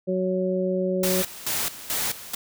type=harmonic tone; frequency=185.5 Hz; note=F#3; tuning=5 cents sharp; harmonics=1 / 2 / 3; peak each=-26 / -26 / -26 dBFS; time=0.07-1.23 s; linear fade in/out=20 ms
type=noise with tremolo; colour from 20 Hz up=white; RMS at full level=-26 dBFS; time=1.03-2.35 s; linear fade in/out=5 ms; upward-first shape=square; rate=2.3 Hz; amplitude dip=80%
effects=none